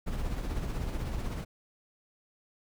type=noise with tremolo; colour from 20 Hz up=brown; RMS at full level=-31 dBFS; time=0.06-1.45 s; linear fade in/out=20 ms; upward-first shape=triangle; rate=16 Hz; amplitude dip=50%; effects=none